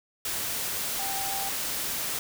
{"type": "tone in noise", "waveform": "sine", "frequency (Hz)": 784, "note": "G5", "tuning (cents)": 0, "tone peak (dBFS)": -34, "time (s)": [0.99, 1.49], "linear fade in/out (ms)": 2, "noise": "white", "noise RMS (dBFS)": -31, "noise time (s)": [0.25, 2.19], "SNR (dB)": -6, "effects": []}